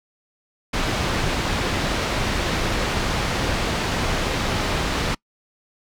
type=low-pass noise; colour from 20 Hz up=pink; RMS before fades=-23 dBFS; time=0.73-5.15 s; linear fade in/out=10 ms; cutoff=4800 Hz; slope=12 dB/octave; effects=noise-tail reverb RT60 0.1 s tail -25 dB re dry